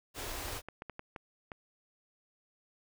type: band-stop noise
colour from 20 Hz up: pink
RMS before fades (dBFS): -40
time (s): 0.14-0.62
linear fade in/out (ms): 50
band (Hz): 130 to 260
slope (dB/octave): 48
type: clicks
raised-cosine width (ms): 0.5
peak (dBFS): -27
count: 7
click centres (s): 0.483 / 0.686 / 0.821 / 0.897 / 0.994 / 1.162 / 1.518
effects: none